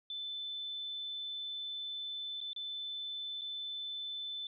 sine tone with dropouts, 3520 Hz, A7, in tune, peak -38 dBFS, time 0.1-4.47 s, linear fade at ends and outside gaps 2 ms, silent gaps 2.405-2.412 / 2.532-2.562 / 3.412-3.417 s, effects none

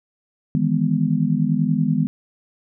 sine chord, E major seventh, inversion third, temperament just, 154.51 / 164.81 / 206 / 247.2 Hz, D#3 / E3 / G#3 / B3, -12 / 0 / -14 / +2 cents, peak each -22 dBFS, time 0.55-2.07 s, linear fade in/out 0 ms, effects none

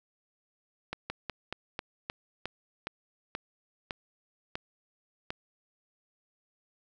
slowing click train, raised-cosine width 0.3 ms, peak -18 dBFS, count 12, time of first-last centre 0.93-5.305 s, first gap 170 ms, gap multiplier 1.16, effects none

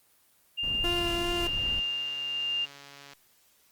sine tone with tremolo, 2803 Hz, F7, 6 cents sharp, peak -26 dBFS, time 0.57-2.66 s, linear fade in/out 20 ms, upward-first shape triangle, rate 1.1 Hz, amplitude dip 50%
brown noise, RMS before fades -37 dBFS, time 0.63-1.8 s, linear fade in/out 5 ms
sawtooth tone with vibrato, 346.2 Hz, F4, 15 cents flat, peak -26 dBFS, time 0.84-1.47 s, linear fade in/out 2 ms, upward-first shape triangle, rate 2.6 Hz, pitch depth 15 cents each way
click train, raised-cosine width 0.2 ms, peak -30 dBFS, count 244, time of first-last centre 1.41-3.133 s, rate 141 Hz
effects white hiss -64 dBFS RMS until 3.71 s + Opus 24 kbps

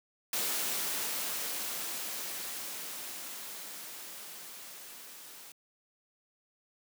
white noise with level ramp, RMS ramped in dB -32 to -50 dBFS, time 0.33-5.52 s, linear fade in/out 2 ms, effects high-pass 200 Hz 12 dB/octave

